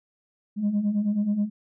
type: beating tone pair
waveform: sine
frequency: 200 / 209.4 Hz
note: G3 / G#3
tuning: +35 / +15 cents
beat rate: 9.4 Hz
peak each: -27 / -21 dBFS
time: 0.56-1.5 s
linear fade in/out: 50 ms
effects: tanh soft clip ceiling -18 dBFS